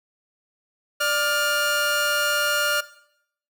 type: tone pair together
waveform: sawtooth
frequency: 589 / 1414.3 Hz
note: D5 / F6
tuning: +5 / +21 cents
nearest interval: octave + minor third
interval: 1516 cents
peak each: -22 / -18 dBFS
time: 1-2.81 s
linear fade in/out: 10 ms
effects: noise-tail reverb RT60 0.7 s tail -17 dB re dry